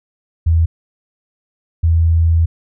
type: tone pair in turn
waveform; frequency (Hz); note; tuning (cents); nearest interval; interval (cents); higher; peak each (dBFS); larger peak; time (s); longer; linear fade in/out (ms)
sine; 82.2 / 82.52; E2 / E2; -4 / +2; unison; 6; second; -9; neither; 0.46-0.66 / 1.83-2.46; second; 10
effects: none